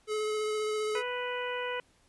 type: tone with vibrato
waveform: square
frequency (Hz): 428.2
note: A4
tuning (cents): -47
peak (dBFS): -30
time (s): 0.07-1.03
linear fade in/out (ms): 50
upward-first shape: sine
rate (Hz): 15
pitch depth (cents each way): 12
type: harmonic tone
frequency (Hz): 493.9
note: B4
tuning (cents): 0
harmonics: 1 / 2 / 3 / 4 / 5 / 6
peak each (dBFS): -35 / -38 / -40 / -41 / -42 / -43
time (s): 0.95-1.8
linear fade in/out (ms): 2
effects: pink hiss -66 dBFS RMS until 2.08 s + resampled to 24000 Hz